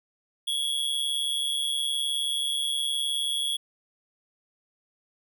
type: tone with amplitude modulation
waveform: square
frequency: 3342 Hz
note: G#7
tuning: 10 cents sharp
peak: -23 dBFS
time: 0.47-3.57 s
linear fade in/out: 10 ms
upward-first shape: sine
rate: 139 Hz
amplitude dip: 70%
effects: none